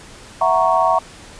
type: chord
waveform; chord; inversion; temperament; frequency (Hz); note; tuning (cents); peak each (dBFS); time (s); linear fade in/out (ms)
sine; F# dominant seventh; third; equal; 659.3 / 740 / 932.3 / 1108.7; E5 / F#5 / A#5 / C#6; 0 / 0 / 0 / 0; -18; 0.41-0.99; 5
effects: pink hiss -40 dBFS RMS until 1.39 s + resampled to 22050 Hz